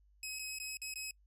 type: tone with dropouts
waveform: 15% pulse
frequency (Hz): 2551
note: D#7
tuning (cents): +43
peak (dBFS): -33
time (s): 0.23-1.11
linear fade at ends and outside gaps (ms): 2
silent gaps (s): 0.389-0.393 / 0.587-0.599 / 0.771-0.817 / 0.939-0.957
effects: noise-tail reverb RT60 0.1 s tail -26 dB re dry + added 50 Hz sine -64 dBFS peak until 1.26 s